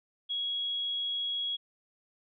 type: tone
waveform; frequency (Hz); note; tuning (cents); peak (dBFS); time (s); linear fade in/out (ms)
sine; 3322; G#7; 0; -30; 0.29-1.57; 20
effects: none